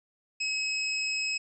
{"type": "tone", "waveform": "25% pulse", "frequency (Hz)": 2561, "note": "D#7", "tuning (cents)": 49, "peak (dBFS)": -24, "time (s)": [0.4, 1.38], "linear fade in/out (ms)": 10, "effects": ["resampled to 24000 Hz"]}